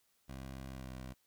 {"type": "tone with pitch glide", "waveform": "15% pulse", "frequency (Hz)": [66.1, 64.33], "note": ["C2", "C2"], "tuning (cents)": [18, -29], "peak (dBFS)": -38, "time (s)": [0.28, 1.14], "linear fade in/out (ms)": 20, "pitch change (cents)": -47, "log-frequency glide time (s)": [0.71, 0.88], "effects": ["white hiss -75 dBFS RMS until 1.26 s"]}